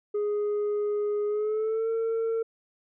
sine tone with pitch glide, 415.3 to 452.9 Hz, G#4 to A#4, 0 to -50 cents, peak -22 dBFS, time 0.14-2.43 s, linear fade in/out 10 ms, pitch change +150 cents, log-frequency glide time 1.27-1.89 s, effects tanh soft clip ceiling -24 dBFS

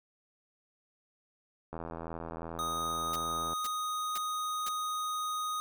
click train, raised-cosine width 1 ms, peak -26 dBFS, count 150, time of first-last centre 1.73-3.532 s, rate 82.7 Hz
square tone, 1244.5 Hz, D#6, in tune, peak -33 dBFS, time 2.59-5.6 s, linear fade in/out 0 ms
white noise bursts, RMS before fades -40 dBFS, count 4, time 3.13-4.69 s, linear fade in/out 5 ms, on 30 ms, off 480 ms
effects none

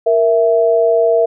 sine tone pair together, 466.7 / 660 Hz, A#4 / E5, +2 / +2 cents, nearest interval tritone, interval 600 cents, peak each -12 dBFS, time 0.06-1.26 s, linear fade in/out 10 ms, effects none

